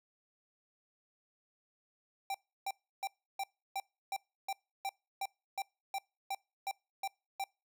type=tone bursts; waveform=square; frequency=784 Hz; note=G5; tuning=in tune; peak=-35 dBFS; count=15; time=2.3-7.44 s; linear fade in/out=2 ms; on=44 ms; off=320 ms; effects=noise-tail reverb RT60 0.3 s tail -26 dB re dry